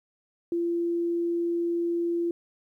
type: tone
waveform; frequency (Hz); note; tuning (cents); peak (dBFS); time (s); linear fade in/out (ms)
sine; 341.7; F4; -38; -24; 0.52-2.31; 2
effects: 11-bit